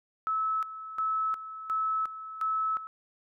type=tone with tremolo; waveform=sine; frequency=1300 Hz; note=E6; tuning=24 cents flat; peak=-26 dBFS; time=0.27-2.87 s; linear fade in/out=0 ms; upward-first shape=square; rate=1.4 Hz; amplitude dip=75%; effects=none